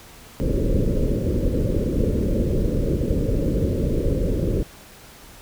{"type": "low-pass noise", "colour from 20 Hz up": "pink", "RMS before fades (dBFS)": -21, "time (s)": [0.4, 4.63], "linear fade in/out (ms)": 0, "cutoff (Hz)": 570, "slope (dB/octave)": 96, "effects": ["pink hiss -45 dBFS RMS until 5.41 s"]}